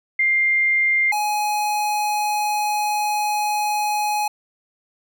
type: tone pair in turn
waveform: sine / square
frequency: 2100 / 839.2 Hz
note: C7 / G#5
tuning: +6 / +18 cents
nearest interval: octave + major third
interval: 1588 cents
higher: first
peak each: -15 / -20 dBFS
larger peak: first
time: 0.19-1.12 / 1.12-4.28 s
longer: second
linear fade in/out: 5 ms
effects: none